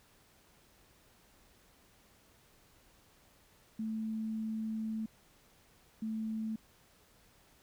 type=tone bursts at uneven times; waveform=sine; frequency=220 Hz; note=A3; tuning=in tune; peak=-34 dBFS; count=2; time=3.79-5.06 / 6.02-6.56 s; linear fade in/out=5 ms; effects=pink hiss -65 dBFS RMS until 7.62 s